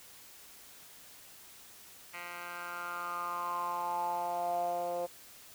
10% pulse tone with band-pass filter sweep, 174.61 Hz, F3, in tune, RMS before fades -36 dBFS, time 2.13-5.07 s, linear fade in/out 20 ms, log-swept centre 1900 to 570 Hz, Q 6.3, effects white hiss -54 dBFS RMS until 5.54 s

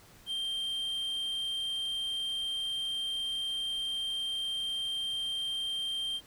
triangle tone, 3166 Hz, G7, 17 cents sharp, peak -30 dBFS, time 0.26-6.21 s, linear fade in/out 50 ms, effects pink hiss -57 dBFS RMS until 6.26 s

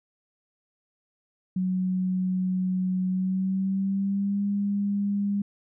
sine tone with pitch glide, 185 to 201.7 Hz, F#3 to G3, 0 to +50 cents, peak -23 dBFS, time 1.56-5.42 s, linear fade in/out 5 ms, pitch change +150 cents, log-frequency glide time 3.08-4.43 s, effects none

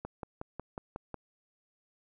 click train, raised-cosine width 1 ms, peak -24 dBFS, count 7, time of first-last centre 0.05-1.143 s, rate 5.49 Hz, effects none

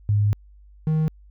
sine / triangle tone pair in turn, 103.6 / 156.62 Hz, G#2 / D#3, -4 / +12 cents, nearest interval perfect fifth, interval 716 cents, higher second, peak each -16 dBFS, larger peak neither, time 0.09-0.33 / 0.87-1.08 s, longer first, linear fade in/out 0 ms, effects added 50 Hz sine -46 dBFS peak until 1.3 s

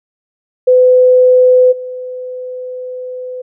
sine tone with level steps, 505 Hz, B4, 39 cents sharp, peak -4 / -21 dBFS, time 0.67-3.42 s, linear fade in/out 10 ms, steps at 1.71 s, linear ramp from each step 20 ms, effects none

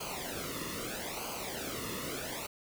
pink noise with flanger, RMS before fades -39 dBFS, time 0-2.47 s, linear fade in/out 10 ms, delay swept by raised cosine 0.54 to 1.3 ms, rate 0.78 Hz, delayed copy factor -0.8, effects none

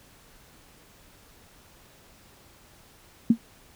sine tone with exponential decay, 230 Hz, A#3, 23 cents flat, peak -10 dBFS, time 3.3-3.38 s, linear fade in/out 5 ms, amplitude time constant 16 ms, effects pink hiss -55 dBFS RMS until 3.75 s

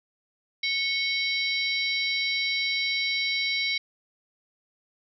harmonic tone with a mistuned harmonic, 784 Hz, G5, in tune, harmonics 3 / 4 / 5 / 6 / 7, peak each -27 / -36 / -29 / -35 / -36 dBFS, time 0.63-3.78 s, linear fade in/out 5 ms, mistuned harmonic 3, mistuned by -110 cents, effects none

